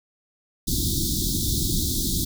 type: band-stop noise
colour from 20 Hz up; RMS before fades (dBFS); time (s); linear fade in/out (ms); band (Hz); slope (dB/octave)
pink; -24; 0.67-2.25; 10; 360 to 3500; 96
effects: none